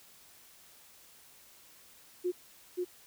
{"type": "tone with echo", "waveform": "sine", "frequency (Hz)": 359.2, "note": "F4", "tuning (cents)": 49, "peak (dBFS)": -28, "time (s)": [2.24, 2.32], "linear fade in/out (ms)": 20, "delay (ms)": 530, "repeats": 1, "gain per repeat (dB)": -2, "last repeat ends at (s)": 2.85, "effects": ["white hiss -58 dBFS RMS until 3.06 s"]}